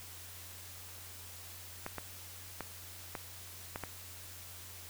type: clicks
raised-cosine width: 0.5 ms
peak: -23 dBFS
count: 6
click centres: 1.864 / 1.983 / 2.607 / 3.152 / 3.759 / 3.837 s
effects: added 90 Hz sine -54 dBFS peak until 4.89 s + white hiss -50 dBFS RMS until 4.89 s